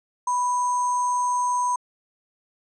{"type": "tone with sample-and-hold", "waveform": "sine", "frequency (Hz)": 987.8, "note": "B5", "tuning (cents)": 0, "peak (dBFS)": -20, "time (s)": [0.27, 1.76], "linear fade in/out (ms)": 5, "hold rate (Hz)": 7350, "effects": ["resampled to 22050 Hz"]}